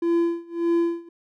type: tone with tremolo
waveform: triangle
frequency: 339.1 Hz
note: E4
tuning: 49 cents sharp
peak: -15 dBFS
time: 0.02-1.09 s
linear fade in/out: 5 ms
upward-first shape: sine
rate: 1.7 Hz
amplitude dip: 95%
effects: none